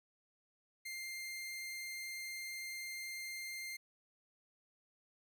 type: tone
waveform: sawtooth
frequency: 2103 Hz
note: C7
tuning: 8 cents sharp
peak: -39 dBFS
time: 0.85-3.77 s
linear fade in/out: 10 ms
effects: none

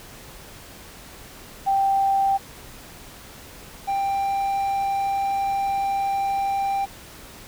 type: tone pair in turn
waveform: sine / triangle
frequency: 784 / 789 Hz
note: G5 / G5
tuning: 0 / +11 cents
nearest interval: unison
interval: 11 cents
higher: second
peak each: -17 / -19 dBFS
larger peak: first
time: 1.66-2.38 / 3.87-6.86 s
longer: second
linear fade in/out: 20 ms
effects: pink hiss -43 dBFS RMS until 7.47 s

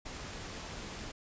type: noise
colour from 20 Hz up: pink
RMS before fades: -43 dBFS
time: 0.05-1.12 s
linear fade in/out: 10 ms
effects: resampled to 16000 Hz

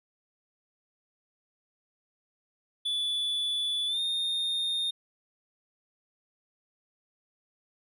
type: tone with pitch glide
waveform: triangle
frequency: 3457 to 3663 Hz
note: A7 to A#7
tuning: -31 to -31 cents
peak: -26 dBFS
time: 2.85-4.91 s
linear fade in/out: 10 ms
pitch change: +100 cents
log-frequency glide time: 3.87-4 s
effects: none

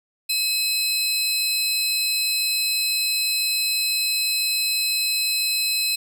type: tone pair together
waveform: sawtooth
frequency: 2570 / 4073 Hz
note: E7 / C8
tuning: -45 / -47 cents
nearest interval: minor sixth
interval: 798 cents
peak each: -22 / -19 dBFS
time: 0.29-5.96 s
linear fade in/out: 10 ms
effects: none

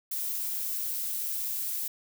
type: noise with amplitude modulation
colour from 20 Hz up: violet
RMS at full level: -31 dBFS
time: 0.11-1.88 s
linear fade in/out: 5 ms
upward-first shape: sine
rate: 238 Hz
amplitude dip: 30%
effects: none

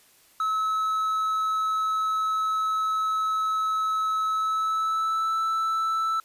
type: tone with pitch glide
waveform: triangle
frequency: 1294 to 1320.4 Hz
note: E6 to E6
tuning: -32 to +2 cents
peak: -21 dBFS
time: 0.4-6.2 s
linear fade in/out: 2 ms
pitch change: +34 cents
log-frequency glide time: 4.27-5.39 s
effects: white hiss -58 dBFS RMS until 6.24 s + resampled to 32000 Hz

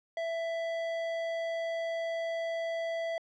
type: tone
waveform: square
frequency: 663 Hz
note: E5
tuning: 10 cents sharp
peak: -32 dBFS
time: 0.17-3.18 s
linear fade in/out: 2 ms
effects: low-pass 3000 Hz 12 dB/octave

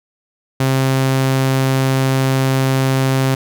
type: tone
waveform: sawtooth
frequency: 133 Hz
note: C3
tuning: 29 cents sharp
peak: -9 dBFS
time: 0.6-3.35 s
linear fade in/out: 5 ms
effects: none

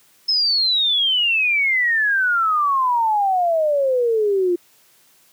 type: exponential sweep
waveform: sine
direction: down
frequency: 5240 to 343.9 Hz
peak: -15 dBFS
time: 0.28-4.56 s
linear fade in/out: 10 ms
effects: white hiss -55 dBFS RMS until 5.32 s + high-pass 100 Hz 12 dB/octave

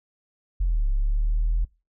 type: exponential two-way sweep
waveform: sine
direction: down then up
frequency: 46.25 to 34 to 41.86 Hz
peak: -18 dBFS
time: 0.6-1.65 s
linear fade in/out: 10 ms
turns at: 0.88 s
effects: noise-tail reverb RT60 0.3 s tail -25 dB re dry + tanh soft clip ceiling -16 dBFS

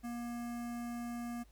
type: tone with notch filter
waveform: square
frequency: 237.9 Hz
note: A#3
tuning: 35 cents sharp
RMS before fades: -41 dBFS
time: 0.03-1.44 s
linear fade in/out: 20 ms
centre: 3700 Hz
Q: 1
effects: added 51 Hz sine -59 dBFS peak until 1.51 s + pink hiss -70 dBFS RMS until 1.51 s

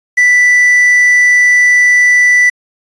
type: tone with quantisation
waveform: triangle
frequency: 1975.5 Hz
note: B6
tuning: in tune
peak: -3 dBFS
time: 0.17-2.5 s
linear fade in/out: 10 ms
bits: 5
effects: resampled to 22050 Hz

